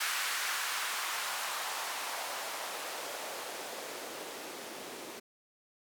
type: noise with band-pass filter sweep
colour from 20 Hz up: blue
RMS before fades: -38 dBFS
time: 0-5.2 s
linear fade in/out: 10 ms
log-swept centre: 1500 to 310 Hz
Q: 1.4
effects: none